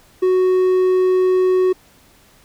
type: tone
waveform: triangle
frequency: 370 Hz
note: F#4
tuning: in tune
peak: -10 dBFS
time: 0.22-1.73 s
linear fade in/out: 10 ms
effects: pink hiss -51 dBFS RMS until 2.44 s